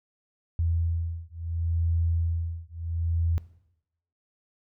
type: beating tone pair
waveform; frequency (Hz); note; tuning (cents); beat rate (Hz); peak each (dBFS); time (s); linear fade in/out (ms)
sine; 83.2 / 83.92; E2 / E2; +17 / +31; 0.72; -28; 0.59-3.38; 0
effects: noise-tail reverb RT60 0.8 s tail -18 dB re dry